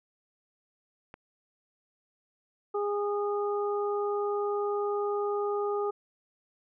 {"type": "click", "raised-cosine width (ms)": 0.5, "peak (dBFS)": -29, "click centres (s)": 1.141}
{"type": "harmonic tone", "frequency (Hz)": 410, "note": "G#4", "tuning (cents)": -22, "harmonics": [1, 2, 3], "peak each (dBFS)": [-28, -36, -36], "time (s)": [2.74, 5.91], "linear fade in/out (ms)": 10}
{"effects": []}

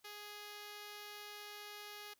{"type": "tone", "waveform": "5% pulse", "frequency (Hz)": 415.3, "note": "G#4", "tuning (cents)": 0, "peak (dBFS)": -37, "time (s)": [0.04, 2.14], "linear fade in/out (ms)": 10, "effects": ["white hiss -75 dBFS RMS until 2.19 s"]}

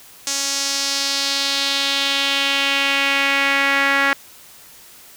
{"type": "tone with band-pass filter sweep", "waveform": "sawtooth", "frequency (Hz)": 277.2, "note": "C#4", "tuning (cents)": 0, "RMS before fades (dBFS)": -19, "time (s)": [0.27, 4.13], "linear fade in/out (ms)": 0, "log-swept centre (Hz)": [6300, 1800], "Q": 2.3, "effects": ["white hiss -44 dBFS RMS until 5.16 s"]}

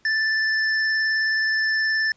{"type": "tone with vibrato", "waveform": "square", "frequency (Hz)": 1760, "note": "A6", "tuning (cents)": 0, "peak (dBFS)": -20, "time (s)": [0.05, 2.12], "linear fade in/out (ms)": 2, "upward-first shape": "sine", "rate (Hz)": 19, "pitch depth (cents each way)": 11, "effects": ["pink hiss -61 dBFS RMS until 2.16 s", "resampled to 16000 Hz"]}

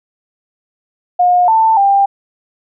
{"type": "tone with pitch steps", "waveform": "sine", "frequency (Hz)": [716, 890, 794], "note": ["F5", "A5", "G5"], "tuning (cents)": [43, 20, 22], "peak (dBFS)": -7, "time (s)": [1.19, 2.06], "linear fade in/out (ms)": 10, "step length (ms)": 290, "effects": []}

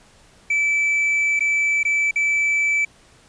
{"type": "tone with dropouts", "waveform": "triangle", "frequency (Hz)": 2313, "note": "D7", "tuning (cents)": -27, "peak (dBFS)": -15, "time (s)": [0.5, 2.85], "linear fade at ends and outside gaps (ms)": 5, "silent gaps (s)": [[1.394, 1.405], [1.832, 1.85], [2.111, 2.158]], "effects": ["pink hiss -52 dBFS RMS until 3.28 s", "resampled to 22050 Hz"]}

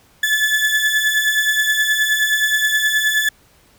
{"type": "beating tone pair", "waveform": "35% pulse", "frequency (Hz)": [1722, 1731.5], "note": ["A6", "A6"], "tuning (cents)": [-38, -28], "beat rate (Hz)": 9.5, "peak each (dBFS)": [-19, -14], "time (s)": [0.23, 3.29], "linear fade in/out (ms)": 5, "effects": ["pink hiss -53 dBFS RMS until 3.78 s"]}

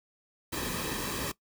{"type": "noise with comb filter", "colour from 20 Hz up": "pink", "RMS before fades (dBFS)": -34, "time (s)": [0.52, 1.32], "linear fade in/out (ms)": 10, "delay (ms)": 1.4, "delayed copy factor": -0.6, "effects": ["noise-tail reverb RT60 0.1 s tail -19 dB re dry"]}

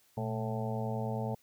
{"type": "harmonic tone with a mistuned harmonic", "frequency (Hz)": 110, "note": "A2", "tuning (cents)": 0, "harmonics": [1, 2, 4, 5, 6, 7, 8], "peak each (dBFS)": [-35, -38, -41, -42, -43, -43, -44], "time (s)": [0.17, 1.35], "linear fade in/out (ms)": 5, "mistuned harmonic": 1, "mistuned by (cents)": 140, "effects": ["white hiss -67 dBFS RMS until 1.42 s"]}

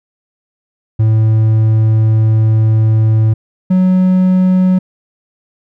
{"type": "tone pair in turn", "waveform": "triangle", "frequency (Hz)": [110, 185], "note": ["A2", "F#3"], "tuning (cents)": [0, 0], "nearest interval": "major sixth", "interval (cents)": 900, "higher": "second", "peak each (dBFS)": -5, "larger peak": "neither", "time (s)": [[0.99, 3.34], [3.7, 4.79]], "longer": "first", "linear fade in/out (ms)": 10, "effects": []}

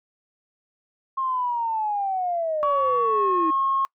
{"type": "linear sweep", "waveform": "sine", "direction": "down", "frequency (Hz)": [1076, 311.1], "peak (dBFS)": -22, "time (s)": [1.17, 3.51], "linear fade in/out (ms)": 10}
{"type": "tone with pitch glide", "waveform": "sine", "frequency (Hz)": [1128, 1082.7], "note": ["C#6", "C#6"], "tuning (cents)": [30, -41], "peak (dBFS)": -19, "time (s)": [2.63, 3.85], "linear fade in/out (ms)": 0, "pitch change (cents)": -71, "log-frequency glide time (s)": [3, 3.27]}
{"effects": ["noise-tail reverb RT60 0.1 s tail -26 dB re dry", "tanh soft clip ceiling -12 dBFS"]}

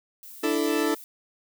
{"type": "noise", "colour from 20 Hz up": "violet", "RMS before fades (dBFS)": -44, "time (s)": [0.23, 1.04], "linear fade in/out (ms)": 0}
{"type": "chord", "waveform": "40% pulse", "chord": "D suspended second", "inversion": "none", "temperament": "equal", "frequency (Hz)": [293.7, 329.6, 440], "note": ["D4", "E4", "A4"], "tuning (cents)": [0, 0, 0], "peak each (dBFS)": -26, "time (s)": [0.43, 0.95], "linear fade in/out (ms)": 10}
{"effects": []}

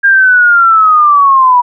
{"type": "linear sweep", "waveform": "sine", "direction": "down", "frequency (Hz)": [1614, 965], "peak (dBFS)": -3, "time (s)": [0.03, 1.62], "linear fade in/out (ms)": 20, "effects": []}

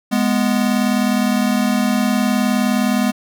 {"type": "tone pair together", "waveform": "square", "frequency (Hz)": [207.4, 246.9], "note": ["G#3", "B3"], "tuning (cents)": [-2, 0], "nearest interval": "minor third", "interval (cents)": 302, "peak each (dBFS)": -18, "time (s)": [0.11, 3.12], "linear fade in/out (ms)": 20, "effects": []}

